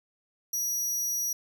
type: tone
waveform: sawtooth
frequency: 5790 Hz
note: F#8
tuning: 38 cents flat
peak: -25 dBFS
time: 0.53-1.33 s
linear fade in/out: 5 ms
effects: none